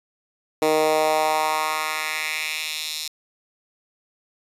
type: tone with high-pass filter sweep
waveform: 10% pulse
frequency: 155.56 Hz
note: D#3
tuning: in tune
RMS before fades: -23 dBFS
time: 0.62-3.08 s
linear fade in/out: 2 ms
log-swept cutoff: 400 to 4400 Hz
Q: 2
effects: resampled to 32000 Hz